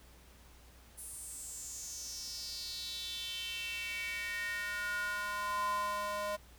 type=tone with high-pass filter sweep; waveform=square; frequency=205.8 Hz; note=G#3; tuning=16 cents flat; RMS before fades=-39 dBFS; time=0.97-6.37 s; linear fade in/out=20 ms; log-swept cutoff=10000 to 730 Hz; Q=5.2; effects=added 60 Hz sine -58 dBFS peak until 6.58 s + pink hiss -61 dBFS RMS until 6.58 s